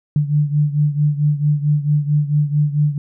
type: beating tone pair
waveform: sine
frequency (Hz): 146.83 / 151.33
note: D3 / D#3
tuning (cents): 0 / -48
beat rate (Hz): 4.5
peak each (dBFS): -15 / -19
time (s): 0.16-2.98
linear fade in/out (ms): 2
effects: none